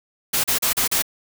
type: noise bursts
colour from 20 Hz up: white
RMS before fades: -20 dBFS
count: 5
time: 0.33-1.024 s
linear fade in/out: 10 ms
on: 110 ms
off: 36 ms
effects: none